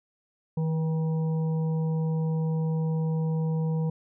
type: harmonic tone with a mistuned harmonic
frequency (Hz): 159.5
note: D#3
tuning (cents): +43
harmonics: 1 / 3 / 5 / 6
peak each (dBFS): -24 / -36 / -47 / -46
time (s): 0.57-3.9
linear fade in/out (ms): 5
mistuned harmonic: 3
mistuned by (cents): +16
effects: none